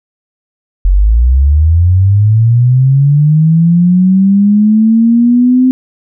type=linear sweep; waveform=sine; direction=up; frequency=43.34 to 259 Hz; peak=-4 dBFS; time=0.85-5.71 s; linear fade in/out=0 ms; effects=none